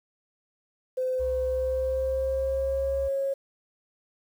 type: tone with pitch glide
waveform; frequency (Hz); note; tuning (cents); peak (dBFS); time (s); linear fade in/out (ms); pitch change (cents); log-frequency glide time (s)
sine; 513 to 546.7; C5 to C#5; -34 to -24; -24; 0.97-3.34; 10; +110; 1.45-2.98
type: tone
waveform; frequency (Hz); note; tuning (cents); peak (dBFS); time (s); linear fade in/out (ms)
sine; 66.6; C2; +31; -32; 1.19-3.09; 20
effects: tanh soft clip ceiling -18 dBFS + 9-bit